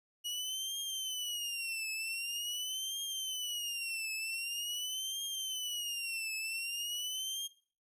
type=tone with vibrato; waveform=sawtooth; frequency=2896 Hz; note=F#7; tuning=38 cents flat; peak=-33 dBFS; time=0.24-7.48 s; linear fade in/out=20 ms; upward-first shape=triangle; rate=0.45 Hz; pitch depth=190 cents each way; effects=noise-tail reverb RT60 0.4 s tail -18 dB re dry + resampled to 32000 Hz